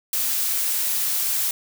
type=noise; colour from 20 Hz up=blue; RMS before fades=-23 dBFS; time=0.13-1.51 s; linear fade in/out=2 ms; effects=none